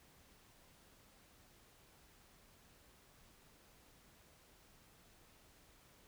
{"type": "silence", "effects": ["pink hiss -66 dBFS RMS until 6.07 s"]}